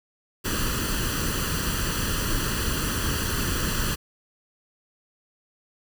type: noise with comb filter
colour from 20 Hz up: pink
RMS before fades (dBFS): -26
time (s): 0.44-3.96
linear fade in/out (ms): 20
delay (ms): 0.67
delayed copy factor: +0.75
effects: none